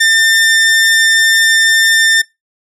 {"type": "tone", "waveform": "sawtooth", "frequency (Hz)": 1798, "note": "A6", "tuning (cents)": 37, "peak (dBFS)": -4, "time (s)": [0, 2.22], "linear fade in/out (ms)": 10, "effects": ["noise-tail reverb RT60 0.2 s tail -22 dB re dry", "low-pass 11000 Hz 12 dB/octave"]}